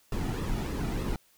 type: noise with flanger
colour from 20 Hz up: brown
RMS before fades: -31 dBFS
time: 0.12-1.16 s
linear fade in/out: 2 ms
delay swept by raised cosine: 1.3 to 1.92 ms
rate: 3.3 Hz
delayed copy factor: -0.55
effects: white hiss -64 dBFS RMS until 1.37 s